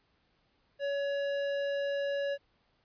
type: tone with tanh clipping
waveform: sine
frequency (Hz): 563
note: C#5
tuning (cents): +27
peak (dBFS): -32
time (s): 0.79-2.38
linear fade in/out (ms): 50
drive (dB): 15
effects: pink hiss -72 dBFS RMS until 2.84 s + resampled to 11025 Hz